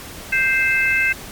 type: harmonic tone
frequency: 523.3 Hz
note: C5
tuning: in tune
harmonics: 3 / 4 / 5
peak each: -19 / -19 / -19 dBFS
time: 0.32-1.13 s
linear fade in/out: 10 ms
effects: pink hiss -35 dBFS RMS until 1.31 s + MP3 96 kbps